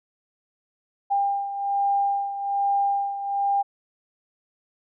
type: beating tone pair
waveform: sine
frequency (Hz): 799 / 800.2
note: G5 / G5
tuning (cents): +33 / +35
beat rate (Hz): 1.2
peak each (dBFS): -22 / -28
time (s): 1.1-3.63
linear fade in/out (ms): 20
effects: none